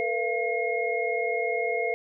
sine tone cluster, 448.8 / 488.7 / 683 / 2151 Hz, A4 / B4 / F5 / C7, +34 / -18 / -39 / +47 cents, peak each -30 dBFS, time 0-1.94 s, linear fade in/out 0 ms, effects none

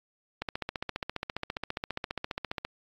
click train, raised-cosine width 0.3 ms, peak -16 dBFS, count 34, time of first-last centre 0.42-2.65 s, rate 14.8 Hz, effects AAC 48 kbps

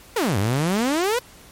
sawtooth exponential two-way sweep, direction down then up, 510 to 93.7 to 510 Hz, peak -15 dBFS, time 0.16-1.19 s, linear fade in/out 5 ms, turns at 0.38 s, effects pink hiss -47 dBFS RMS until 1.51 s + MP3 64 kbps

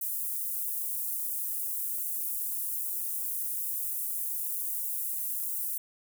pink high-pass noise, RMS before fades -33 dBFS, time 0.01-5.78 s, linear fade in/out 5 ms, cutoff 11000 Hz, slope 24 dB/octave, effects none

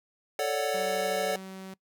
square chord, D major seventh, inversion second, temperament equal, 440 / 554.4 / 587.3 / 740 Hz, A4 / C#5 / D5 / F#5, 0 / 0 / 0 / 0 cents, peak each -33 dBFS, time 0.39-1.36 s, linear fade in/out 2 ms
sawtooth tone, 190.1 Hz, F#3, 47 cents sharp, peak -36 dBFS, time 0.74-1.74 s, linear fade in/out 5 ms
effects noise-tail reverb RT60 0.1 s tail -22 dB re dry

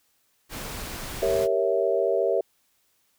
pink noise, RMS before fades -35 dBFS, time 0.49-1.48 s, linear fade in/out 50 ms
sine chord, G diminished seventh, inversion none, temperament equal, 392 / 466.2 / 554.4 / 659.3 Hz, G4 / Bb4 / Db5 / Fb5, 0 / 0 / 0 / 0 cents, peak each -26 dBFS, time 1.22-2.41 s, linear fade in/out 5 ms
effects white hiss -68 dBFS RMS until 3.18 s

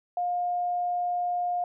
sine tone, 710 Hz, F5, 28 cents sharp, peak -25 dBFS, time 0.17-1.64 s, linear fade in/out 2 ms, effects none

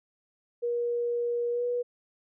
sine tone with pitch glide, 477 to 486.2 Hz, A#4 to B4, +40 to -27 cents, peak -26 dBFS, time 0.62-1.83 s, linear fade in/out 20 ms, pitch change +33 cents, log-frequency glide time 1.51-1.64 s, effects none

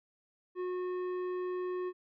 sine tone with tanh clipping, 363.5 Hz, F#4, 31 cents flat, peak -35 dBFS, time 0.55-1.93 s, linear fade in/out 50 ms, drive 11 dB, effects none

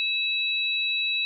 sine tone pair together, 2600 / 3896 Hz, E7 / B7, -24 / -24 cents, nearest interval perfect fifth, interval 700 cents, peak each -26 / -26 dBFS, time 0-1.25 s, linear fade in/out 0 ms, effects none

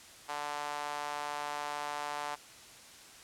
sawtooth tone with high-pass filter, 146.83 Hz, D3, in tune, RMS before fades -38 dBFS, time 0.28-2.36 s, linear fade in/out 20 ms, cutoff 850 Hz, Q 2.5, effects white hiss -53 dBFS RMS until 3.23 s + low-pass 9000 Hz 12 dB/octave

